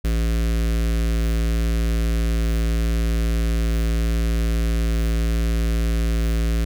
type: tone with notch filter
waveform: square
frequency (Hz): 56.2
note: A1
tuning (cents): +37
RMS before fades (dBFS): -20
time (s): 0.04-6.65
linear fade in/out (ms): 10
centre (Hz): 880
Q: 1.1
effects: none